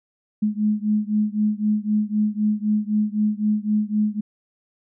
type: beating tone pair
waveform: sine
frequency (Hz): 210 / 213.9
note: G#3 / A3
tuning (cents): +19 / -49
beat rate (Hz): 3.9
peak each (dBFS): -21 / -22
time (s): 0.42-4.21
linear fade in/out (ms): 10
effects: none